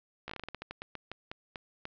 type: slowing click train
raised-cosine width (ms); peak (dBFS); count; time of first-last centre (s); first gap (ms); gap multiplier
0.3; -23; 17; 0.28-1.854; 15; 1.22
effects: low-pass 5000 Hz 12 dB/octave